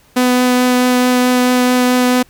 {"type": "tone with vibrato", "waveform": "sawtooth", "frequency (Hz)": 249.9, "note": "B3", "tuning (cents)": 21, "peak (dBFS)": -6, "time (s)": [0.16, 2.23], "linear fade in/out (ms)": 10, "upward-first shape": "triangle", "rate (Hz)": 4.6, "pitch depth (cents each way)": 9, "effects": ["pink hiss -50 dBFS RMS until 2.29 s"]}